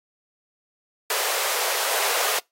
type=high-pass noise; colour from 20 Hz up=pink; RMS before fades=-24 dBFS; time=1.1-2.39 s; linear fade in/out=2 ms; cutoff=440 Hz; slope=48 dB/octave; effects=noise-tail reverb RT60 0.2 s tail -26 dB re dry + AAC 48 kbps